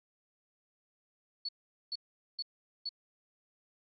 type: tone bursts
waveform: sine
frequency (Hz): 4417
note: C#8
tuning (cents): -7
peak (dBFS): -34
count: 4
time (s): 1.45-2.892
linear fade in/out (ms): 5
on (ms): 38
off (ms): 430
effects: none